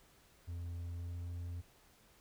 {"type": "tone with pitch glide", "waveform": "triangle", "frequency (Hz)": [86, 86.85], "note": ["F2", "F2"], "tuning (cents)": [-26, -9], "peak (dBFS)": -38, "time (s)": [0.47, 1.62], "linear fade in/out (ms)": 20, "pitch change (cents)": 17, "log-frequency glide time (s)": [0.94, 1.12], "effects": ["pink hiss -66 dBFS RMS until 2.2 s"]}